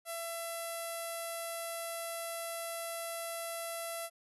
sawtooth tone with low-pass filter, 670 Hz, E5, 28 cents sharp, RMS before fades -40 dBFS, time 0.05-4.1 s, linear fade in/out 50 ms, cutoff 11000 Hz, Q 6.9, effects none

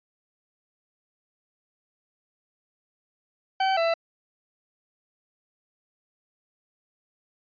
40% pulse tone pair in turn, 767 / 665.7 Hz, G5 / E5, -38 / +17 cents, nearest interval major second, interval 245 cents, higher first, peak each -20 dBFS, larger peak neither, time 3.6-3.77 / 3.77-3.94 s, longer neither, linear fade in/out 5 ms, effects resampled to 11025 Hz

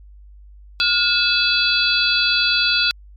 sine tone cluster, 1426 / 2615 / 3406 / 4043 / 4615 Hz, F6 / E7 / G#7 / B7 / D8, +36 / -15 / +43 / +40 / -31 cents, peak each -21 dBFS, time 0.8-2.91 s, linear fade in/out 0 ms, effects added 50 Hz sine -40 dBFS peak until 3.16 s + MP3 64 kbps

